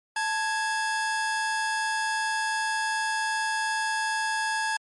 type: tone pair together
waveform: 45% pulse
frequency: 880 / 1657.4 Hz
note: A5 / G#6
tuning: 0 / -4 cents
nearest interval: major seventh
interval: 1096 cents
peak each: -28 dBFS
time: 0.16-4.77 s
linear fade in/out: 5 ms
effects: MP3 48 kbps